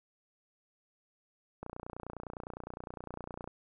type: click train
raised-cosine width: 1 ms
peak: -27 dBFS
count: 56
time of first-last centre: 1.63-3.476 s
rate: 29.8 Hz
effects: none